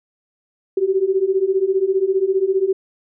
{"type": "beating tone pair", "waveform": "sine", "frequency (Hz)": [374, 389], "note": ["F#4", "G4"], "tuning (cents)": [19, -13], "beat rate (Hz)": 15, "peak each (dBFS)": [-19, -17], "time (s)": [0.77, 2.73], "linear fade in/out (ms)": 5, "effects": []}